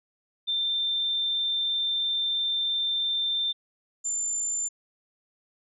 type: tone pair in turn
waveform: sine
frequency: 3577 / 7171 Hz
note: A7 / A8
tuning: +28 / +32 cents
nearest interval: octave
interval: 1204 cents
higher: second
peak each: -24 / -26 dBFS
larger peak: first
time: 0.47-3.53 / 4.04-4.69 s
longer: first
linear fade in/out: 20 ms
effects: none